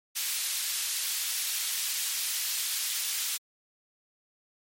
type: high-pass noise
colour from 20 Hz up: pink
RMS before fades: -31 dBFS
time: 0.15-3.38 s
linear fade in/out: 20 ms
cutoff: 3300 Hz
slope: 12 dB/octave
effects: MP3 64 kbps